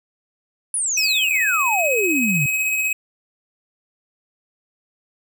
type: exponential sweep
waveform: sine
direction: down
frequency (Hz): 10480 to 133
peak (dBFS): -19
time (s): 0.74-2.46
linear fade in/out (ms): 2
type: tone with tremolo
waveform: square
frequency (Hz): 2543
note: D#7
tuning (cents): +37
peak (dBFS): -18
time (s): 0.97-2.93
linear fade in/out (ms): 5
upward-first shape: sine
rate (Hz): 16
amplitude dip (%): 30
effects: none